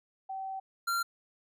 sine / square tone pair in turn, 769 / 1378.5 Hz, G5 / F6, -33 / -23 cents, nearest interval minor seventh, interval 1010 cents, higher second, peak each -35 / -29 dBFS, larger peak second, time 0.29-0.6 / 0.87-1.03 s, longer first, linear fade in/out 10 ms, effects none

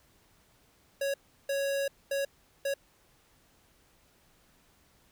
square tone bursts at uneven times, 554.4 Hz, C#5, in tune, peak -29 dBFS, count 4, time 1.01-1.14 / 1.49-1.88 / 2.11-2.25 / 2.65-2.74 s, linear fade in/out 5 ms, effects pink hiss -65 dBFS RMS until 5.11 s

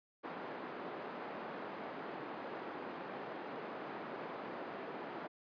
pink band-pass noise, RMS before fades -45 dBFS, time 0.23-5.28 s, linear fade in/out 20 ms, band 270 to 1400 Hz, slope 12 dB/octave, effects high-pass 150 Hz 12 dB/octave + resampled to 11025 Hz

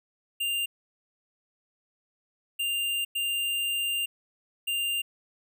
square tone bursts at uneven times, 2794 Hz, F7, in tune, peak -27 dBFS, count 4, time 0.4-0.66 / 2.59-3.05 / 3.15-4.06 / 4.67-5.02 s, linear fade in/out 10 ms, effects none

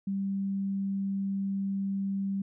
sine tone, 196 Hz, G3, in tune, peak -28 dBFS, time 0.07-2.42 s, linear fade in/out 5 ms, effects none

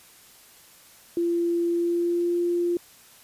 sine tone with pitch glide, 342.2 to 347.6 Hz, F4 to F4, -35 to -8 cents, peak -21 dBFS, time 1.17-2.77 s, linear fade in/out 2 ms, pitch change +27 cents, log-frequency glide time 1.69-2.37 s, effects white hiss -52 dBFS RMS until 3.23 s + resampled to 32000 Hz

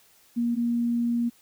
sine tone pair in turn, 236.6 / 236.6 Hz, A#3 / A#3, +26 / +26 cents, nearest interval unison, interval 0 cents, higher neither, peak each -22 dBFS, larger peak neither, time 0.36-0.56 / 0.56-1.3 s, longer second, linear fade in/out 20 ms, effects white hiss -59 dBFS RMS until 1.41 s

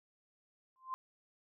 sine tone with exponential growth, 1043 Hz, C6, 6 cents flat, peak -33 dBFS, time 0.76-0.94 s, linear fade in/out 0 ms, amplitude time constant 37 ms, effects none

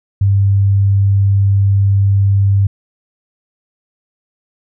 sine tone, 99 Hz, G2, 18 cents sharp, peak -8 dBFS, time 0.21-2.67 s, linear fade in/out 5 ms, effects none

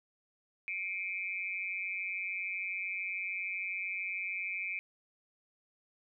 sine tone with amplitude modulation, 2349 Hz, D7, in tune, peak -30 dBFS, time 0.68-4.79 s, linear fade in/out 0 ms, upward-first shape sine, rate 187 Hz, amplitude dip 100%, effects none

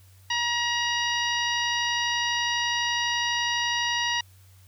harmonic tone, 952 Hz, A#5, 36 cents sharp, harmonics 1 / 2 / 3 / 4 / 5 / 6, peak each -30 / -28 / -29 / -33 / -36 / -35 dBFS, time 0.3-4.21 s, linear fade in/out 5 ms, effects added 94 Hz sine -51 dBFS peak until 4.67 s + white hiss -60 dBFS RMS until 4.67 s

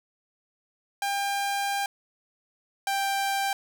sawtooth tone pair in turn, 799 / 788 Hz, G5 / G5, +33 / +9 cents, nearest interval unison, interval 24 cents, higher first, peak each -22 / -21 dBFS, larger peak second, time 1.02-1.86 / 2.87-3.53 s, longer first, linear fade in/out 2 ms, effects none

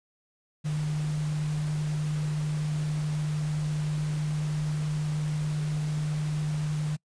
sine tone in noise, 151.6 Hz, D#3, 45 cents flat, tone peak -26 dBFS, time 0.64-6.97 s, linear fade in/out 20 ms, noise pink, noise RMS -43 dBFS, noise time 0.64-6.97 s, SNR +14 dB, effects noise-tail reverb RT60 0.1 s tail -26 dB re dry + resampled to 22050 Hz

